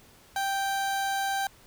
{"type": "tone", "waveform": "30% pulse", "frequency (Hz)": 784, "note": "G5", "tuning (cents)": 0, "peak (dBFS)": -24, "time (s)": [0.36, 1.47], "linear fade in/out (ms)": 2, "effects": ["pink hiss -56 dBFS RMS until 1.66 s"]}